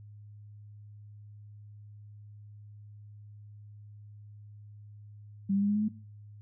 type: tone with pitch steps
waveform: sine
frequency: 196 / 199.54 / 203.1 / 206.8 / 210.6 / 214.4 Hz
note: G3 / G3 / G#3 / G#3 / G#3 / A3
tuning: 0 / +31 / -38 / -7 / +24 / -45 cents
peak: -25 dBFS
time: 5.49-5.886 s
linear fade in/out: 10 ms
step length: 66 ms
effects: noise-tail reverb RT60 0.4 s tail -18 dB re dry + added 104 Hz sine -47 dBFS peak until 6.41 s